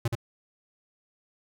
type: tone with echo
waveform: square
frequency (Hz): 116.54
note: A#2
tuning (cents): 0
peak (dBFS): -24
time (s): 0.05-0.08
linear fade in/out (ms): 5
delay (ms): 73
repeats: 1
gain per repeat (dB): -3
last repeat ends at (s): 0.153
effects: none